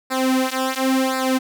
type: tone with flanger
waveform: sawtooth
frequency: 261.6 Hz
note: C4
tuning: in tune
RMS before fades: -20 dBFS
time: 0.1-1.39 s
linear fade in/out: 20 ms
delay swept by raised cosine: 0.32 to 4.32 ms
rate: 0.94 Hz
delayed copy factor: -1
effects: none